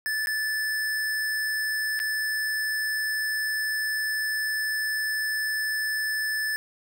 square tone with dropouts, 1746 Hz, A6, 14 cents flat, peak -26 dBFS, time 0.06-6.56 s, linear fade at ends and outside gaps 0 ms, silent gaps 0.26-0.271 / 1.992-2 s, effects none

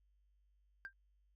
sine tone with exponential decay, 1583 Hz, G6, 17 cents sharp, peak -38 dBFS, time 0.85-0.93 s, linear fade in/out 0 ms, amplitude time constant 17 ms, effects tanh soft clip ceiling -39 dBFS + added 50 Hz sine -70 dBFS peak until 1.35 s

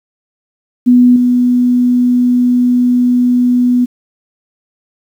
sine tone with level steps, 246.6 Hz, B3, 2 cents flat, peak -3 / -7 dBFS, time 0.86-3.86 s, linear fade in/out 20 ms, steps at 1.16 s, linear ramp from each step 2 ms, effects 7-bit

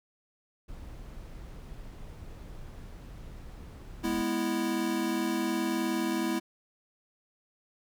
brown noise, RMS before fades -44 dBFS, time 0.68-4.22 s, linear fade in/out 10 ms
square chord, E major, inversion first, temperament equal, 207.7 / 246.9 / 329.6 Hz, G#3 / B3 / E4, 0 / 0 / 0 cents, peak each -35 / -34 / -31 dBFS, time 4.03-6.4 s, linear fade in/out 20 ms
effects none

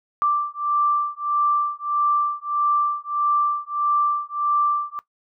sine beating tone pair, 1174.7 / 1176.3 Hz, D6 / D6, 0 / +2 cents, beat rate 1.6 Hz, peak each -22 dBFS, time 0.22-4.99 s, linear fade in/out 0 ms, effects noise-tail reverb RT60 0.1 s tail -17 dB re dry

